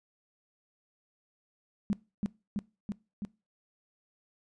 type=tone with echo; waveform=sine; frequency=204.7 Hz; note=G#3; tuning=25 cents flat; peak=-25 dBFS; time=1.9-1.93 s; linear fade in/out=0 ms; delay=330 ms; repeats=4; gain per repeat=-2 dB; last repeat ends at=3.25 s; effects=noise-tail reverb RT60 0.3 s tail -22 dB re dry + resampled to 22050 Hz